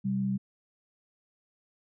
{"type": "tone pair together", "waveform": "sine", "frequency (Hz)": [129.57, 196], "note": ["C3", "G3"], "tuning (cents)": [-17, 0], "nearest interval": "perfect fifth", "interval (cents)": 717, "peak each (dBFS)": [-34, -27], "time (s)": [0.04, 0.38], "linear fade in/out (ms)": 20, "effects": []}